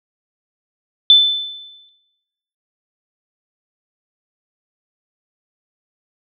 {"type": "tone with exponential decay", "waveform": "sine", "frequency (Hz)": 3520, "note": "A7", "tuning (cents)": 0, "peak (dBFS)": -3, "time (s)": [1.1, 1.89], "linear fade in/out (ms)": 1, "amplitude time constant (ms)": 170, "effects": ["noise-tail reverb RT60 1.0 s tail -20 dB re dry"]}